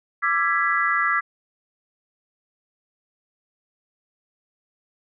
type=chord; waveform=sine; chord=E dominant seventh; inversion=third; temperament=equal with one note detuned; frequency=1174.7 / 1347 / 1661.2 / 1975.5 Hz; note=D6 / E6 / G#6 / B6; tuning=0 / +37 / 0 / 0 cents; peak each=-24 dBFS; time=0.22-1.21 s; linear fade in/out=20 ms; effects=none